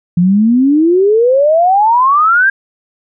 sine exponential sweep, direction up, 169.5 to 1628 Hz, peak -6 dBFS, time 0.17-2.5 s, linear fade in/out 5 ms, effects none

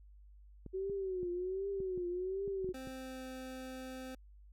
clicks, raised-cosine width 3 ms, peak -34 dBFS, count 9, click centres 0.663 / 0.898 / 1.231 / 1.803 / 1.977 / 2.478 / 2.645 / 2.69 / 2.873 s
sine tone with vibrato, 373.8 Hz, F#4, 18 cents sharp, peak -35 dBFS, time 0.73-2.73 s, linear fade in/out 20 ms, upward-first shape triangle, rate 1.3 Hz, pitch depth 120 cents each way
25% pulse tone with pitch glide, 261.6 to 259.2 Hz, C4 to C4, 0 to -16 cents, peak -40 dBFS, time 2.74-4.15 s, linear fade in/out 5 ms, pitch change -16 cents, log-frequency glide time 2.92-3.25 s
effects added 50 Hz sine -55 dBFS peak until 4.52 s

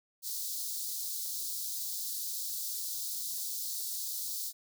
white high-pass noise, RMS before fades -37 dBFS, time 0.22-4.53 s, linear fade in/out 50 ms, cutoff 3900 Hz, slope 48 dB/octave, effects none

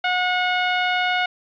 15% pulse tone, 727 Hz, F#5, 31 cents flat, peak -12 dBFS, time 0.04-1.26 s, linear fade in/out 5 ms, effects resampled to 11025 Hz + 8-bit

